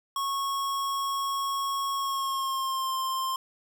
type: tone with pitch glide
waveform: square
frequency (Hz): 1100 to 1052.8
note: C#6 to C6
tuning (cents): -14 to +10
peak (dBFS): -28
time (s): 0.16-3.36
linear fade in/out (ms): 2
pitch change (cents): -76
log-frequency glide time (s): 1.95-2.94
effects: 11-bit